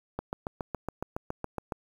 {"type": "click train", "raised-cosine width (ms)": 1, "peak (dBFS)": -18, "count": 12, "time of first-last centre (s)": [0.19, 1.722], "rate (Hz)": 7.18, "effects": ["8-bit"]}